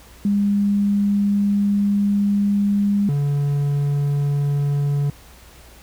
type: tone pair in turn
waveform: sine / triangle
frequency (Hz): 202.5 / 143.19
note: G#3 / D3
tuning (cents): -43 / -43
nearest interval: tritone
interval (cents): 600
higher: first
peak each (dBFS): -15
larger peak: neither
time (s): 0.25-3.09 / 3.09-5.1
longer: first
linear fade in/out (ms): 2
effects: added 60 Hz sine -46 dBFS peak until 5.82 s + pink hiss -47 dBFS RMS until 5.82 s